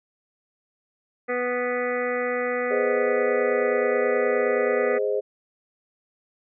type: harmonic tone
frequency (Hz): 246.9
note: B3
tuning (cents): 0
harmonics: 1 / 2 / 3 / 5 / 6 / 7 / 8 / 9 / 10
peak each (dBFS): -34 / -25 / -35 / -33 / -38 / -38 / -31 / -41 / -44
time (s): 1.28-4.99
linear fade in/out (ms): 20
type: chord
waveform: sine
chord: Ab major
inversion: none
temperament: equal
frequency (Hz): 415.3 / 523.3 / 622.3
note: Ab4 / C5 / Eb5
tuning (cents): 0 / 0 / 0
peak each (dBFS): -24 / -26 / -30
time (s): 2.7-5.21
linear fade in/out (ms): 20
effects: none